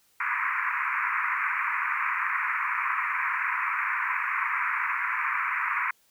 pink band-pass noise, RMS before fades -28 dBFS, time 0.2-5.91 s, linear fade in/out 5 ms, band 980 to 2400 Hz, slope 96 dB/octave, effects white hiss -65 dBFS RMS until 6.1 s

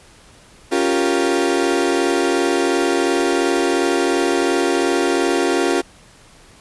35% pulse chord, G half-diminished seventh, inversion second, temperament equal, 277.2 / 349.2 / 392 / 466.2 Hz, Db4 / F4 / G4 / Bb4, 0 / 0 / 0 / 0 cents, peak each -20 / -17 / -20 / -22 dBFS, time 0.71-5.82 s, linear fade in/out 20 ms, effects pink hiss -47 dBFS RMS until 6.6 s + resampled to 24000 Hz

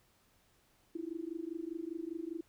sine tone with amplitude modulation, 330.5 Hz, E4, 5 cents sharp, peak -34 dBFS, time 0.95-2.41 s, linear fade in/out 5 ms, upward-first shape sine, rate 25 Hz, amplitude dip 95%, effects pink hiss -70 dBFS RMS until 2.48 s

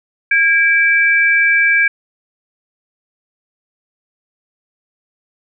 sine tone pair together, 1630 / 2323 Hz, G#6 / D7, -33 / -20 cents, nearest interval tritone, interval 613 cents, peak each -12 dBFS, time 0.31-1.88 s, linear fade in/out 5 ms, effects none

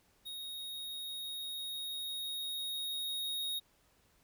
square tone with level ramp, 3751 Hz, A#7, 10 cents sharp, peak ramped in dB -42 to -35 dBFS, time 0.25-3.6 s, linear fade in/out 20 ms, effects pink hiss -70 dBFS RMS until 4.23 s

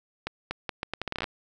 accelerating click train, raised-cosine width 0.3 ms, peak -14 dBFS, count 14, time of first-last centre 0.27-1.242 s, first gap 240 ms, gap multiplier 0.76, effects none

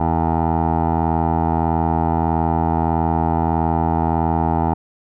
15% pulse tone with low-pass filter, 81.6 Hz, E2, 17 cents flat, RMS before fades -18 dBFS, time 0-4.74 s, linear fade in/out 5 ms, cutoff 860 Hz, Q 4, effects none

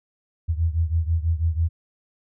sine beating tone pair, 80.4 / 86.5 Hz, E2 / F2, -43 / -16 cents, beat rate 6.1 Hz, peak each -21 / -24 dBFS, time 0.48-1.69 s, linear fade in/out 20 ms, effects none

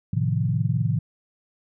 sine chord, F dominant seventh, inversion first, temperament equal, 110 / 130.81 / 155.56 / 174.61 Hz, A2 / C3 / Eb3 / F3, 0 / 0 / 0 / 0 cents, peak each -24 / -25 / -26 / -29 dBFS, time 0.13-0.99 s, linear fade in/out 5 ms, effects none

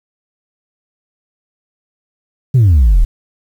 sine exponential sweep, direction down, 138.59 to 34.56 Hz, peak -3 dBFS, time 2.54-3.05 s, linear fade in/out 10 ms, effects tanh soft clip ceiling -4 dBFS + 7-bit

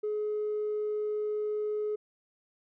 triangle tone with tanh clipping, 422.7 Hz, G#4, 31 cents sharp, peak -29 dBFS, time 0.03-1.96 s, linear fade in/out 10 ms, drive 5 dB, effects none

